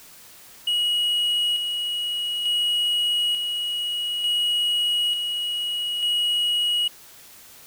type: tone with tremolo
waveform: triangle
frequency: 2904 Hz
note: F#7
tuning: 33 cents flat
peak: -18 dBFS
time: 0.67-6.88 s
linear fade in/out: 5 ms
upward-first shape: square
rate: 0.56 Hz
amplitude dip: 40%
effects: white hiss -47 dBFS RMS until 7.66 s